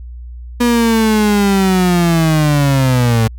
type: linear sweep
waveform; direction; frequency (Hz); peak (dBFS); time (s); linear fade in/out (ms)
35% pulse; down; 242.5 to 110; -8; 0.6-3.28; 10
effects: added 60 Hz sine -27 dBFS peak until 3.38 s